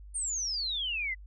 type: exponential sweep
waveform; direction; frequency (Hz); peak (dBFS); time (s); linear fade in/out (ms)
sine; down; 9100 to 1975.5; -30; 0.14-1.15; 20
effects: added 50 Hz sine -45 dBFS peak until 1.26 s